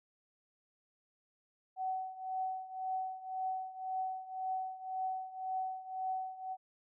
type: tone with tremolo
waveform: sine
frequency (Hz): 753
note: F#5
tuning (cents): +30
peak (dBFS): -32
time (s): 1.76-6.57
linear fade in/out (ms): 50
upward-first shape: triangle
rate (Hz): 1.9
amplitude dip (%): 85
effects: none

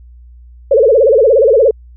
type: tone with vibrato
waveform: sine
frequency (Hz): 493.9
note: B4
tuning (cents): 0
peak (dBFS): -5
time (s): 0.71-1.71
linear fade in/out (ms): 5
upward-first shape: sine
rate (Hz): 17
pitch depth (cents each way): 250
effects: added 60 Hz sine -35 dBFS peak until 1.96 s

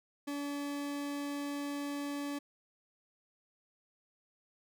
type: tone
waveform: 40% pulse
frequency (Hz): 286.1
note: D4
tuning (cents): -45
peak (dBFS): -35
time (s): 0.27-2.39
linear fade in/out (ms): 10
effects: none

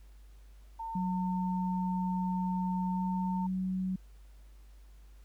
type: tone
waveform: sine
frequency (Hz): 905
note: A5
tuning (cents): +48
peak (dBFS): -36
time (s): 0.79-3.47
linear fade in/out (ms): 10
type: tone with pitch glide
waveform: sine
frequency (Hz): 185 to 186.61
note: F#3 to F#3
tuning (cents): 0 to +15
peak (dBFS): -30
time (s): 0.95-3.96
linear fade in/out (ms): 5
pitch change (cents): +15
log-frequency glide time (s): 2.91-3.02
effects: added 50 Hz sine -51 dBFS peak until 5.24 s + pink hiss -68 dBFS RMS until 5.24 s

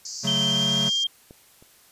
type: band-pass noise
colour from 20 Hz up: pink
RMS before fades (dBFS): -35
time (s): 0.05-1.04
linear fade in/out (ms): 5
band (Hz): 4600 to 7200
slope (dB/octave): 96
type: chord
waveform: square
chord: F# minor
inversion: second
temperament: equal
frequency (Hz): 138.59 / 185 / 220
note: C#3 / F#3 / A3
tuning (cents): 0 / 0 / 0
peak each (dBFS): -31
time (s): 0.23-0.9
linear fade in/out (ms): 20
type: tone with pitch glide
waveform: sine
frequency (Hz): 3136 to 3200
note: G7 to G7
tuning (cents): 0 to +35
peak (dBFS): -21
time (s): 0.27-1.07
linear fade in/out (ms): 5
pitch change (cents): +35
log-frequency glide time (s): 0.39-0.77
type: clicks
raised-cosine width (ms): 2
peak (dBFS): -30 / -37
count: 2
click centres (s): 1.309 / 1.625
effects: white hiss -55 dBFS RMS until 1.91 s + resampled to 32000 Hz

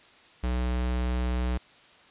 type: tone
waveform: square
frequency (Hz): 61.74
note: B1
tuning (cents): 0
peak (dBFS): -26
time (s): 0.43-1.58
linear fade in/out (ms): 10
effects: white hiss -55 dBFS RMS until 2.1 s + resampled to 8000 Hz

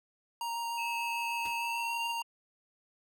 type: tone with vibrato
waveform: square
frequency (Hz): 932.3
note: A#5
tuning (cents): 0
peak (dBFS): -34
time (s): 0.41-2.22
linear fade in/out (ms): 2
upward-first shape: square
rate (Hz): 6.7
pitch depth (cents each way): 8
type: tone with pitch glide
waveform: sine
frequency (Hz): 2600 to 2787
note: E7 to F7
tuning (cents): -24 to -4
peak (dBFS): -36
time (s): 0.77-2.23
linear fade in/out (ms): 20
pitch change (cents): +120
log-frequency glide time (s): 1.56-2.03
type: noise with exponential decay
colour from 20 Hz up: pink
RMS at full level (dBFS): -46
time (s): 1.45-1.62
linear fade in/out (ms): 0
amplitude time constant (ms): 35
effects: none

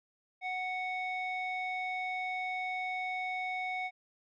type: tone with low-pass filter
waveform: square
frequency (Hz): 740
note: F#5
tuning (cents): 0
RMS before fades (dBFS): -36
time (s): 0.41-3.91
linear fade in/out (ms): 50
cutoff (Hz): 2600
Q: 6.1
effects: none

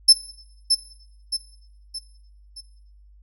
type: tone with echo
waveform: 35% pulse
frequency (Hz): 5270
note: E8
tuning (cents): -1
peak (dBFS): -5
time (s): 0.08-0.13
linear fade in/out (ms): 10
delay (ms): 620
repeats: 4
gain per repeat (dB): -7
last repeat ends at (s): 2.61
effects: noise-tail reverb RT60 0.8 s tail -17 dB re dry + added 50 Hz sine -48 dBFS peak until 3.22 s

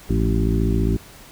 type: harmonic tone with a mistuned harmonic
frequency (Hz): 55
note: A1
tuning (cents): 0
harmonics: 1 / 2 / 3 / 4 / 5 / 6 / 7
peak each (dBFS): -20 / -23 / -25 / -26 / -27 / -28 / -28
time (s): 0.09-0.97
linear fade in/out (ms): 10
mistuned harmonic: 3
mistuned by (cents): +79
effects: pink hiss -44 dBFS RMS until 1.31 s

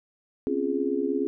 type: chord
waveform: sine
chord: Db major seventh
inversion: third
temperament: just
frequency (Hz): 259.9 / 277.2 / 346.5 / 415.8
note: C4 / Db4 / F4 / Ab4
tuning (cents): -11 / 0 / -14 / +2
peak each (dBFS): -32 / -28 / -30 / -28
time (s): 0.47-1.27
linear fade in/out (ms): 0
effects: none

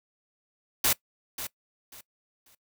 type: noise with echo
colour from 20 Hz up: white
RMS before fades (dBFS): -23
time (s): 0.84-0.93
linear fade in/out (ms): 5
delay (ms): 540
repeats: 3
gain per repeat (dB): -12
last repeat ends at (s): 2.55
effects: noise-tail reverb RT60 0.1 s tail -21 dB re dry

